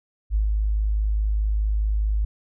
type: tone with ADSR envelope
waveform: sine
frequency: 52.4 Hz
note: G#1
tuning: 16 cents sharp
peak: -17 dBFS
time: 0.3-2.25 s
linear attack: 49 ms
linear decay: 120 ms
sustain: -2 dB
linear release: 6 ms
effects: none